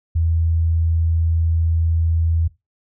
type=tone; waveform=sine; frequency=82.2 Hz; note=E2; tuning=4 cents flat; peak=-15 dBFS; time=0.15-2.48 s; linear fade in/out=10 ms; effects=noise-tail reverb RT60 0.2 s tail -18 dB re dry